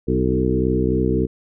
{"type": "harmonic tone with a mistuned harmonic", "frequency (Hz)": 63.5, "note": "B1", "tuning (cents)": 49, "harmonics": [1, 2, 3, 4, 5, 6, 7], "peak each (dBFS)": [-24, -24, -24, -24, -24, -24, -24], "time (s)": [0.07, 1.27], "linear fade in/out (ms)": 20, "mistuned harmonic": 6, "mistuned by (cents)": -23, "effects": []}